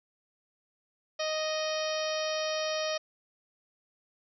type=harmonic tone; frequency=622.3 Hz; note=D#5; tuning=in tune; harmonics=1 / 2 / 3 / 4 / 5 / 6 / 7 / 8 / 9; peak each=-31 / -39 / -41 / -41 / -41 / -43 / -43 / -43 / -40 dBFS; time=1.19-2.98 s; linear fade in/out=10 ms; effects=none